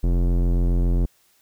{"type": "tone with low-pass filter", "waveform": "square", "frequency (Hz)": 43.65, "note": "F1", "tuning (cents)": 0, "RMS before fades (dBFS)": -19, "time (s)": [0.03, 1.06], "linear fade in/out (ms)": 10, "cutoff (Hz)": 360, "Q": 0.91, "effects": ["white hiss -61 dBFS RMS until 1.41 s"]}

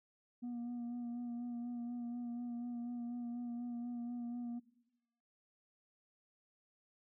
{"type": "tone with vibrato", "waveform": "sine", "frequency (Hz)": 239.9, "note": "A#3", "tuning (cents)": 50, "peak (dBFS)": -37, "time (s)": [0.42, 4.6], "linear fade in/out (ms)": 20, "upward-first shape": "sine", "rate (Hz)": 4.1, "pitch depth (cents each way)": 24, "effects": ["noise-tail reverb RT60 0.9 s tail -18 dB re dry", "tanh soft clip ceiling -39 dBFS"]}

